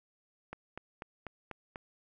click train, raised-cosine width 0.5 ms, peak -26 dBFS, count 6, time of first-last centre 0.53-1.759 s, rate 4.07 Hz, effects none

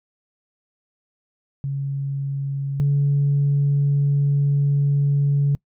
sine tone pair in turn, 138.59 / 141.99 Hz, C#3 / C#3, 0 / +42 cents, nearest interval unison, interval 42 cents, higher second, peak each -22 / -14 dBFS, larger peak second, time 1.64-2.8 / 2.8-5.55 s, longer second, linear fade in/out 0 ms, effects noise-tail reverb RT60 0.1 s tail -25 dB re dry + tanh soft clip ceiling -12 dBFS

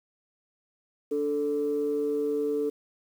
sine tone pair together, 290.6 / 440.4 Hz, D4 / A4, -18 / +2 cents, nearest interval perfect fifth, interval 720 cents, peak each -30 / -25 dBFS, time 1.11-2.7 s, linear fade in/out 10 ms, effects tanh soft clip ceiling -19 dBFS + 9-bit

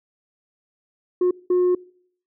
sine tone bursts at uneven times, 360.4 Hz, F#4, 45 cents flat, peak -13 dBFS, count 2, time 1.21-1.31 / 1.5-1.75 s, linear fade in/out 5 ms, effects noise-tail reverb RT60 0.6 s tail -25 dB re dry + tanh soft clip ceiling -14 dBFS

